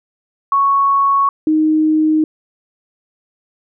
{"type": "tone pair in turn", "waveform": "sine", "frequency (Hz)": [1108.7, 311.1], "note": ["C#6", "D#4"], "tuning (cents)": [0, 0], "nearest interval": "octave + minor seventh", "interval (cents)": 2200, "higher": "first", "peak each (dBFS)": [-10, -10], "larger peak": "neither", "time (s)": [[0.52, 1.29], [1.47, 2.24]], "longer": "neither", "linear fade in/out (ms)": 2, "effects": []}